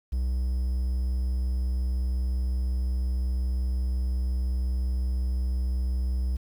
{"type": "tone", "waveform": "triangle", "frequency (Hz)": 62.8, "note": "B1", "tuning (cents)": 30, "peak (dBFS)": -22, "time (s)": [0.12, 6.37], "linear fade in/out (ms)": 10, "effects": ["9-bit"]}